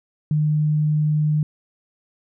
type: tone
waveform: sine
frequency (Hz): 151.8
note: D#3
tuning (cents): -42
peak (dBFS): -16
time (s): 0.31-1.43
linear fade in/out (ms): 2
effects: none